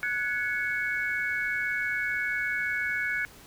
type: tone cluster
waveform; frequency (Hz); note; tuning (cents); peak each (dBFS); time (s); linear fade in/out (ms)
sine; 1479 / 1689 / 2217; F#6 / G#6 / C#7; -1 / +29 / 0; -31; 0.03-3.25; 0
effects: pink hiss -51 dBFS RMS until 3.46 s